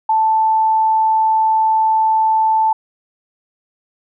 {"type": "tone", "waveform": "sine", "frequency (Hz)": 880, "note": "A5", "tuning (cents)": 0, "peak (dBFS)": -11, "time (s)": [0.09, 2.73], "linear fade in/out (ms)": 5, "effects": []}